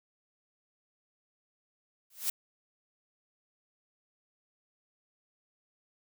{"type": "noise with exponential growth", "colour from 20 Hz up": "blue", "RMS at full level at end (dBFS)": -26, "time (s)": [2.1, 2.3], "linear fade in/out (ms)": 5, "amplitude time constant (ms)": 42, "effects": []}